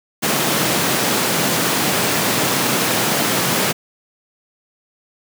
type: high-pass noise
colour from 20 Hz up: pink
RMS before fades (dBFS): -18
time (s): 0.22-3.73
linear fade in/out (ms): 20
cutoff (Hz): 140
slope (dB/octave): 24
effects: none